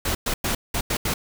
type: noise bursts at uneven times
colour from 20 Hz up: pink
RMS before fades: -24 dBFS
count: 6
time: 0.05-0.15 / 0.26-0.34 / 0.44-0.55 / 0.74-0.81 / 0.9-0.97 / 1.05-1.14 s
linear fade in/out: 5 ms
effects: none